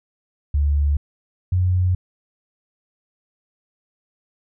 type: tone pair in turn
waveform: sine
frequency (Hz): 72.3 / 91.09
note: D2 / F#2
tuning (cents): -27 / -27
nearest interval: major third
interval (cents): 400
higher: second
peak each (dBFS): -15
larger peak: neither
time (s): 0.54-0.97 / 1.52-1.95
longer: neither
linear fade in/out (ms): 5
effects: none